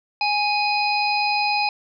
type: harmonic tone with a mistuned harmonic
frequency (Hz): 830.6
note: G#5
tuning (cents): 0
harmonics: 1 / 3 / 5 / 6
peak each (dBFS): -21 / -23 / -29 / -28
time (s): 0.21-1.69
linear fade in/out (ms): 2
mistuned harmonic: 5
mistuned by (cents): -20
effects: none